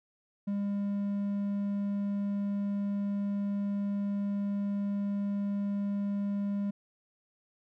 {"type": "tone", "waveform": "triangle", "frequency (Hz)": 201.5, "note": "G3", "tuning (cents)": 48, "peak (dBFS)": -27, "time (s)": [0.47, 6.71], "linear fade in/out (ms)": 10, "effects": []}